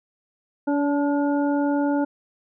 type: harmonic tone with a mistuned harmonic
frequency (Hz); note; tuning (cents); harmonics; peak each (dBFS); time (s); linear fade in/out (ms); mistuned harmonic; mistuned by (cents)
286.3; D4; -44; 1 / 2 / 3 / 5; -20 / -27 / -29 / -35; 0.67-2.05; 10; 3; +22
effects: none